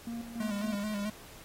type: tone with tremolo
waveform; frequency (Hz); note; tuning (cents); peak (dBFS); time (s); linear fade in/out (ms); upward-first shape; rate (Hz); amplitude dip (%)
triangle; 233.1; A#3; 0; -33; 0.07-0.75; 2; square; 3.5; 60
type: tone with vibrato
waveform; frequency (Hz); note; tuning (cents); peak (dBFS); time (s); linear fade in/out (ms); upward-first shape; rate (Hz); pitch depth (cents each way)
square; 207.7; G#3; 0; -33; 0.4-1.1; 5; square; 4.6; 44
effects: pink hiss -52 dBFS RMS until 1.44 s + AAC 48 kbps